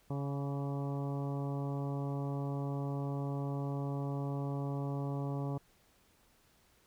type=harmonic tone with a mistuned harmonic; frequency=140 Hz; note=C#3; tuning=18 cents sharp; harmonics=1 / 2 / 3 / 4 / 5 / 6 / 7 / 8; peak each=-35 / -41 / -45 / -47 / -49 / -51 / -52 / -53 dBFS; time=0.1-5.58 s; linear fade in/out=5 ms; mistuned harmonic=8; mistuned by=+33 cents; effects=pink hiss -68 dBFS RMS until 6.86 s

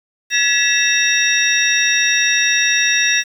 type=tone cluster; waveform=sine; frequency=1695 / 1951 / 2666 / 3726 / 5640 Hz; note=G#6 / B6 / E7 / A#7 / F8; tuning=+35 / -22 / +19 / -2 / +16 cents; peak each=-19 dBFS; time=0.3-3.24 s; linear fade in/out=50 ms; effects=7-bit

